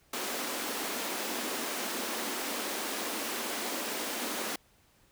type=high-pass noise; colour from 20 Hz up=pink; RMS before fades=-35 dBFS; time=0.13-4.56 s; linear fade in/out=5 ms; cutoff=220 Hz; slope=48 dB/octave; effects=pink hiss -65 dBFS RMS until 5.11 s